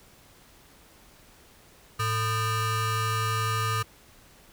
40% pulse ring-modulated tone, 557 Hz, C#5, 8 cents sharp, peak -21 dBFS, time 1.99-3.83 s, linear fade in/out 10 ms, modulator 667 Hz, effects pink hiss -55 dBFS RMS until 4.52 s

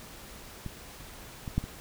clicks, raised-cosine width 5 ms, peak -24 / -23 / -13 / -25 dBFS, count 4, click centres 0.663 / 1.478 / 1.58 / 1.64 s, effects pink hiss -47 dBFS RMS until 1.8 s

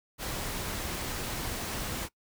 pink noise, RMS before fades -35 dBFS, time 0.18-2.09 s, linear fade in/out 50 ms, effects noise-tail reverb RT60 0.1 s tail -21 dB re dry

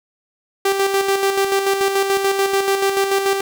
sawtooth tone with tremolo, 392 Hz, G4, in tune, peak -10 dBFS, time 0.65-3.41 s, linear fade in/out 5 ms, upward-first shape square, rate 6.9 Hz, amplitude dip 45%, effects none

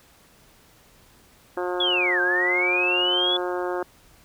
harmonic tone, 179.2 Hz, F3, 45 cents sharp, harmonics 2 / 3 / 4 / 5 / 6 / 7 / 8 / 9, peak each -27 / -31 / -33 / -35 / -37 / -38 / -39 / -40 dBFS, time 1.57-3.83 s, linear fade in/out 2 ms
sine linear two-way sweep, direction down then up, 3445 to 1546 to 3445 Hz, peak -20 dBFS, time 1.8-3.37 s, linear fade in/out 5 ms, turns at 2.21 s
effects pink hiss -55 dBFS RMS until 4.24 s

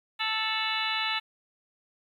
harmonic tone with a mistuned harmonic, 440 Hz, A4, in tune, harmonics 2 / 3 / 4 / 5 / 6 / 7 / 8 / 9, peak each -35 / -35 / -35 / -35 / -35 / -35 / -35 / -35 dBFS, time 0.19-1.2 s, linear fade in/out 20 ms, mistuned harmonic 7, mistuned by -83 cents, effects 10-bit

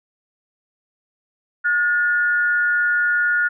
sine tone pair together, 1438 / 1755.2 Hz, F#6 / A6, -50 / -5 cents, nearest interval minor third, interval 345 cents, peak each -16 / -24 dBFS, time 1.64-3.49 s, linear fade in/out 20 ms, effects none

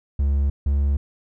triangle tone pair in turn, 70.1 / 70.49 Hz, C#2 / C#2, +20 / +30 cents, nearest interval unison, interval 10 cents, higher second, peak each -15 dBFS, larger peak neither, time 0.19-0.5 / 0.66-0.97 s, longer neither, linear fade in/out 5 ms, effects none

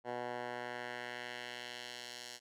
10% pulse tone with band-pass filter sweep, 122.1 Hz, B2, 19 cents flat, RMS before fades -44 dBFS, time 0.04-2.4 s, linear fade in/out 50 ms, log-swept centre 810 to 5500 Hz, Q 1.1, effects none

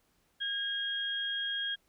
sine tone pair together, 1631 / 3262 Hz, G#6 / G#7, -32 / -32 cents, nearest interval octave, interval 1200 cents, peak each -36 / -33 dBFS, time 0.4-1.76 s, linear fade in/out 20 ms, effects pink hiss -72 dBFS RMS until 1.88 s

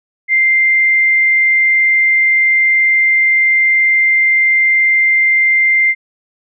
sine tone, 2093 Hz, C7, in tune, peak -8 dBFS, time 0.28-5.95 s, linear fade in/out 50 ms, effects none

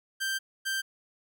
sawtooth tone pair in turn, 1570 / 1570 Hz, G6 / G6, +2 / +2 cents, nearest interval unison, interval 0 cents, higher neither, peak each -25 dBFS, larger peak neither, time 0.2-0.39 / 0.65-0.82 s, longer first, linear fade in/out 20 ms, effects none

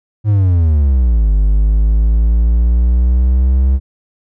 triangle exponential two-way sweep, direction down then up, 108.8 to 49.89 to 66.7 Hz, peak -6 dBFS, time 0.24-3.8 s, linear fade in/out 50 ms, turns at 1.33 s, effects none

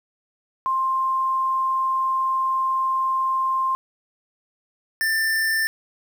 sine / square tone pair in turn, 1054 / 1782.9 Hz, C6 / A6, +12 / +22 cents, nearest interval major sixth, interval 910 cents, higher second, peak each -19 / -20 dBFS, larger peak first, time 0.66-3.75 / 5.01-5.67 s, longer first, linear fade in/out 0 ms, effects 9-bit

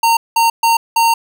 square tone bursts at uneven times, 919 Hz, A#5, 25 cents flat, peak -10 dBFS, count 4, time 0.03-0.17 / 0.36-0.5 / 0.63-0.77 / 0.96-1.14 s, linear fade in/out 5 ms, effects none

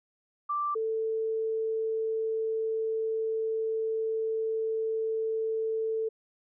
sine tone pair in turn, 1174.7 / 443.7 Hz, D6 / A4, 0 / +14 cents, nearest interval octave + perfect fourth, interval 1686 cents, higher first, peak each -27 dBFS, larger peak neither, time 0.49-0.75 / 0.75-6.09 s, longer second, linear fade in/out 10 ms, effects none

